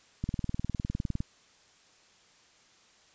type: click train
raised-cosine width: 5 ms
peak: -19 dBFS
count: 20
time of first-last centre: 0.24-1.204 s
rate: 19.7 Hz
effects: white hiss -61 dBFS RMS until 3.14 s + resampled to 16000 Hz